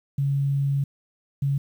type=tone pair in turn; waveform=sine; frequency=139.4 / 139.4 Hz; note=C#3 / C#3; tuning=+10 / +10 cents; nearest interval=unison; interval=0 cents; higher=neither; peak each=-20 dBFS; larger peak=neither; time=0.18-0.84 / 1.42-1.58 s; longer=first; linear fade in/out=5 ms; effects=9-bit